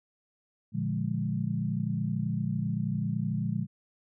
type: chord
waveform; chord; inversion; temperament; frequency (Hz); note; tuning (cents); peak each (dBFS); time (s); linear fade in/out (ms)
sine; Bb dominant seventh; none; equal; 116.54 / 146.83 / 174.61 / 207.7; Bb2 / D3 / F3 / Ab3; 0 / 0 / 0 / 0; -33; 0.72-3.67; 50
effects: none